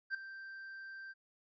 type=tone with ADSR envelope; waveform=triangle; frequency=1568 Hz; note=G6; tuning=in tune; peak=-30 dBFS; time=0.1-1.14 s; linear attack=45 ms; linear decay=5 ms; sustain=-14 dB; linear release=31 ms; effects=resampled to 16000 Hz